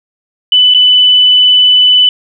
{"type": "tone with dropouts", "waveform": "sine", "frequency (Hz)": 2994, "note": "F#7", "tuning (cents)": 20, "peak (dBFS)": -3, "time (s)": [0.52, 2.09], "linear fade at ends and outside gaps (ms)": 2, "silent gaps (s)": [0.739, 0.746], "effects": []}